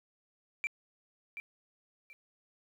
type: tone with echo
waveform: sine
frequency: 2349 Hz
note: D7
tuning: in tune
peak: -28 dBFS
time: 0.64-0.67 s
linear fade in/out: 0 ms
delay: 730 ms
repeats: 2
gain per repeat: -11 dB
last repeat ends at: 2.13 s
effects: tanh soft clip ceiling -28 dBFS + 11-bit